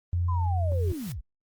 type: tone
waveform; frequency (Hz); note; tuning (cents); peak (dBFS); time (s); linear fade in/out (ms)
sine; 87.31; F2; 0; -23; 0.13-0.92; 0
type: linear sweep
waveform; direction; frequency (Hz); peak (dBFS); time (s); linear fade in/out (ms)
sine; down; 1046.5 to 33; -32; 0.28-1.21; 10
type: noise with exponential growth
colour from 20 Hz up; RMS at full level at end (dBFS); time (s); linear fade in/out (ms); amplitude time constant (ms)
white; -42; 0.29-1.12; 1; 180
effects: Opus 24 kbps